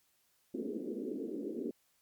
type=band-pass noise; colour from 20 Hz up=pink; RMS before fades=-39 dBFS; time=0.54-1.71 s; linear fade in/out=2 ms; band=230 to 450 Hz; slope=48 dB/octave; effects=white hiss -73 dBFS RMS until 2.01 s + MP3 96 kbps